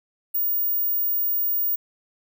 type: tone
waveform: sine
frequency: 15440 Hz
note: B9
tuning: 40 cents flat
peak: -20 dBFS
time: 0.34-1.76 s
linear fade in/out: 10 ms
effects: none